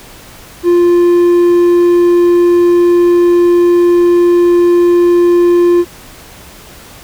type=tone; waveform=triangle; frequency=349.2 Hz; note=F4; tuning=in tune; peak=-3 dBFS; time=0.63-5.85 s; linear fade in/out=50 ms; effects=pink hiss -35 dBFS RMS until 7.03 s